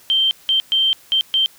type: tone bursts at uneven times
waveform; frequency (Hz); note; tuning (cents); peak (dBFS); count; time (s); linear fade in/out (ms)
sine; 3136; G7; 0; -13; 5; 0.1-0.31 / 0.49-0.6 / 0.72-0.93 / 1.12-1.21 / 1.34-1.46; 0
effects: white hiss -48 dBFS RMS until 1.58 s